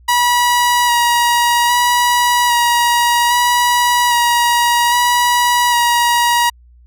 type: tone with vibrato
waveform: sawtooth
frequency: 962 Hz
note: B5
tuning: 46 cents flat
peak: -7 dBFS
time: 0.08-6.5 s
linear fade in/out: 10 ms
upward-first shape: square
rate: 0.62 Hz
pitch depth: 14 cents each way
effects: added 60 Hz sine -42 dBFS peak until 6.86 s